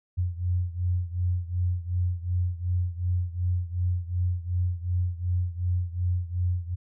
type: beating tone pair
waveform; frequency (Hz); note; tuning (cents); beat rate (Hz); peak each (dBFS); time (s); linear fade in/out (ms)
sine; 88.4 / 91.1; F2 / F#2; +22 / -26; 2.7; -26 / -29; 0.17-6.76; 20
effects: none